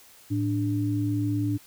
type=tone pair together; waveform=sine; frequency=110.1 / 293.7 Hz; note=A2 / D4; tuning=+2 / 0 cents; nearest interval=octave + perfect fourth; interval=1698 cents; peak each=-26 dBFS; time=0.3-1.58 s; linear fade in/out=20 ms; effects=white hiss -53 dBFS RMS until 1.66 s